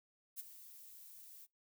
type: noise with ADSR envelope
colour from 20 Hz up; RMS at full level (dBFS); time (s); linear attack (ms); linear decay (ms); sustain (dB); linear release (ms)
violet; -43; 0.36-1.47; 34; 22; -13; 33
effects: noise-tail reverb RT60 0.2 s tail -25 dB re dry